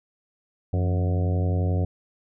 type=harmonic tone with a mistuned harmonic; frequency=91.2 Hz; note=F#2; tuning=24 cents flat; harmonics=1 / 2 / 3 / 4 / 5 / 6 / 7 / 8; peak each=-21 / -30 / -34 / -37 / -36 / -37 / -40 / -40 dBFS; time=0.73-1.85 s; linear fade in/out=5 ms; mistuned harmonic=2; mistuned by=-120 cents; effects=none